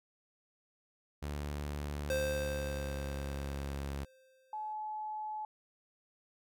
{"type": "tone with pitch glide", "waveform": "sawtooth", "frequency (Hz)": [73, 69.78], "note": ["D2", "C#2"], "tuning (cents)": [-10, 12], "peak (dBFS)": -33, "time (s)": [1.22, 4.05], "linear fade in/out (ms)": 10, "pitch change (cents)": -78, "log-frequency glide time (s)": [2.22, 2.86]}
{"type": "tone with exponential decay", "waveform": "square", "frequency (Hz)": 523.3, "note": "C5", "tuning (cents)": 0, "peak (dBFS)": -31, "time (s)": [2.1, 4.73], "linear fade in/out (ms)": 1, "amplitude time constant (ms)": 570}
{"type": "tone", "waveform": "sine", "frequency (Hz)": 857, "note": "A5", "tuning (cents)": -46, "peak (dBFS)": -37, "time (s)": [4.53, 5.45], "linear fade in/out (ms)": 2}
{"effects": []}